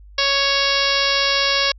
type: harmonic tone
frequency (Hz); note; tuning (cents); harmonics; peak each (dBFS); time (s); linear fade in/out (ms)
555; C#5; +2; 1 / 2 / 3 / 4 / 5 / 6 / 7 / 8 / 9 / 10; -25 / -25 / -25 / -25 / -25 / -25 / -25 / -25 / -25 / -25; 0.18-1.72; 5
effects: added 50 Hz sine -40 dBFS peak until 1.78 s